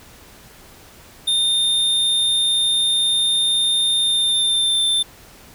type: tone with pitch glide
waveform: square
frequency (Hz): 3631 to 3562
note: A#7 to A7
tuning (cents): -46 to +21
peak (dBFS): -16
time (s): 1.27-5.03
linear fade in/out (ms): 10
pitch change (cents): -33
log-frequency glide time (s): 4.02-4.84
effects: pink hiss -45 dBFS RMS until 5.54 s